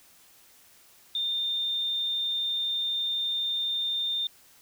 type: tone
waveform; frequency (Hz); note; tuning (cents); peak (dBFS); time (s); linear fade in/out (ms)
sine; 3616; A7; +47; -26; 1.15-4.27; 2
effects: white hiss -57 dBFS RMS until 4.61 s